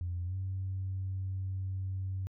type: tone with pitch glide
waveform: sine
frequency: 88 to 94.86 Hz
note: F2 to F#2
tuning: +14 to +44 cents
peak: -32 dBFS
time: 0.01-2.27 s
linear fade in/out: 0 ms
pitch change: +130 cents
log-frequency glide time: 0.25-0.35 s
effects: tanh soft clip ceiling -28 dBFS